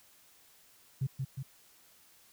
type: tone with echo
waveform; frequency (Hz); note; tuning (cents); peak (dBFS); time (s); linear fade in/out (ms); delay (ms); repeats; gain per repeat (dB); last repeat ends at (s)
sine; 133.5; C3; +35; -27; 1.01-1.07; 10; 180; 2; -4; 1.43
effects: tanh soft clip ceiling -24 dBFS + white hiss -62 dBFS RMS until 2.32 s